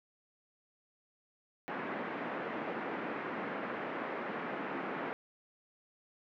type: band-pass noise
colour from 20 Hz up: pink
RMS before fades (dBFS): -39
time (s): 1.68-5.13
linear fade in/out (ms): 0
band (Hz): 210 to 2100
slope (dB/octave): 24
effects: none